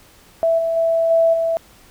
sine tone with level steps, 660 Hz, E5, 2 cents sharp, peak -13 / -17 / -14 / -11 / -16 dBFS, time 0.43-1.57 s, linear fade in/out 0 ms, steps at 0.58 / 0.76 / 1.1 / 1.33 s, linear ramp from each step 10 ms, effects pink hiss -49 dBFS RMS until 1.9 s

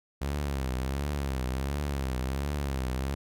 sawtooth tone with vibrato, 68 Hz, C#2, 33 cents flat, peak -25 dBFS, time 0.21-3.15 s, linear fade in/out 10 ms, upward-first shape triangle, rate 1.4 Hz, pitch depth 140 cents each way, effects none

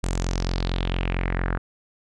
sawtooth tone with low-pass filter sweep, 44.41 Hz, F1, 30 cents sharp, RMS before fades -25 dBFS, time 0.03-1.58 s, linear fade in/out 10 ms, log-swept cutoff 8300 to 1500 Hz, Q 3.5, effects none

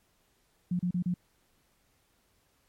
sine tone bursts, 178 Hz, F3, 33 cents sharp, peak -26 dBFS, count 4, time 0.71-1.141 s, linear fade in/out 5 ms, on 83 ms, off 33 ms, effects pink hiss -70 dBFS RMS until 2.68 s + MP3 64 kbps

